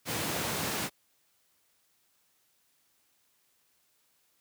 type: high-pass noise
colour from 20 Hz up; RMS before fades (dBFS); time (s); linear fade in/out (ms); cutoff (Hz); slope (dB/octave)
pink; -33; 0.05-0.9; 50; 120; 12
effects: white hiss -71 dBFS RMS until 4.4 s + high-pass 60 Hz 12 dB/octave